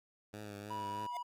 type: tone with vibrato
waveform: 10% pulse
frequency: 103.5 Hz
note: G#2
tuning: 5 cents flat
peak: -36 dBFS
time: 0.33-1.07 s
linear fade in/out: 10 ms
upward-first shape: triangle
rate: 3.2 Hz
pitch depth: 53 cents each way
type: tone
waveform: triangle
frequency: 973 Hz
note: B5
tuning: 26 cents flat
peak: -36 dBFS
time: 0.7-1.23 s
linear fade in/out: 10 ms
type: tone with exponential growth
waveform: square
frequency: 706 Hz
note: F5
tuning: 19 cents sharp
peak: -39 dBFS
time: 1.08-1.17 s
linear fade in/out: 2 ms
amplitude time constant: 18 ms
effects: MP3 96 kbps